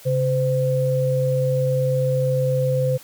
sine tone pair together, 135.88 / 513 Hz, C#3 / C5, -34 / -34 cents, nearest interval octave + major seventh, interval 2300 cents, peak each -20 dBFS, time 0.05-2.98 s, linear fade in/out 20 ms, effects white hiss -45 dBFS RMS until 3.03 s

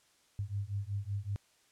sine beating tone pair, 98 / 103.3 Hz, G2 / G#2, 0 / -9 cents, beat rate 5.3 Hz, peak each -37 / -37 dBFS, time 0.39-1.36 s, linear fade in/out 0 ms, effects white hiss -68 dBFS RMS until 1.71 s + low-pass 9000 Hz 12 dB/octave

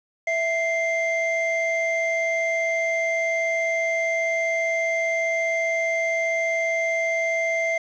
triangle tone pair together, 659.3 / 2093 Hz, E5 / C7, 0 / 0 cents, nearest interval octave + minor sixth, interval 2000 cents, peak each -22 dBFS, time 0.27-7.78 s, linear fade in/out 5 ms, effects resampled to 16000 Hz + 8-bit

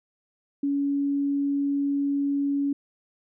sine tone, 281.7 Hz, C#4, 28 cents sharp, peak -22 dBFS, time 0.63-2.73 s, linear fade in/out 5 ms, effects none

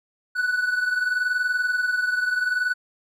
triangle tone pair together, 1481 / 1501.7 Hz, F#6 / F#6, +1 / +25 cents, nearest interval unison, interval 24 cents, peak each -20 / -26 dBFS, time 0.35-2.74 s, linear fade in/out 20 ms, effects none

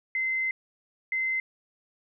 sine tone bursts at uneven times, 2065 Hz, C7, 23 cents flat, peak -25 dBFS, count 2, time 0.15-0.51 / 1.12-1.4 s, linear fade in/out 2 ms, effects none

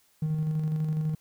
triangle tone with tremolo, 155.56 Hz, D#3, in tune, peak -21 dBFS, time 0.22-1.15 s, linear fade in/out 5 ms, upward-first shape square, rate 12 Hz, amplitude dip 35%, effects tanh soft clip ceiling -20 dBFS + white hiss -65 dBFS RMS until 1.2 s

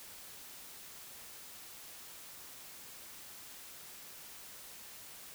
silence, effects white hiss -51 dBFS RMS until 5.34 s

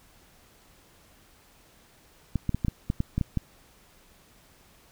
clicks, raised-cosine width 5 ms, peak -13 dBFS, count 10, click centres 2.357 / 2.493 / 2.546 / 2.648 / 2.683 / 2.901 / 3.004 / 3.18 / 3.212 / 3.373 s, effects pink hiss -58 dBFS RMS until 4.91 s

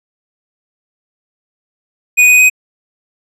square tone with pitch steps, 2474 / 2491 / 2509 Hz, D#7 / D#7 / D#7, -10 / +1 / +14 cents, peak -5 dBFS, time 2.17-2.5 s, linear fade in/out 20 ms, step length 110 ms, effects low-pass 12000 Hz 12 dB/octave

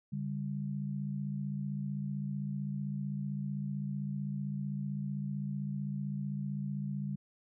sine tone pair together, 143 / 198.64 Hz, D3 / G3, -46 / +23 cents, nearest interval tritone, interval 569 cents, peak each -36 / -37 dBFS, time 0.12-7.16 s, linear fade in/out 10 ms, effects none

